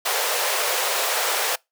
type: high-pass noise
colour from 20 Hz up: pink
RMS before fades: -23 dBFS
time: 0.05-1.56 s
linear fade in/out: 10 ms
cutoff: 440 Hz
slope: 48 dB/octave
effects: noise-tail reverb RT60 0.2 s tail -25 dB re dry